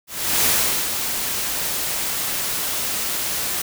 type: noise with ADSR envelope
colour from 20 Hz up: white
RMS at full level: -17 dBFS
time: 0.07-3.62 s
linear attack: 370 ms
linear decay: 430 ms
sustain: -7 dB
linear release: 5 ms
effects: none